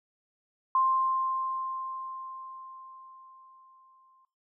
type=tone with exponential decay; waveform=sine; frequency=1051 Hz; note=C6; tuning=7 cents sharp; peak=-21 dBFS; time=0.75-4.25 s; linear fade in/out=2 ms; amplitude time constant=760 ms; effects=noise-tail reverb RT60 0.3 s tail -17 dB re dry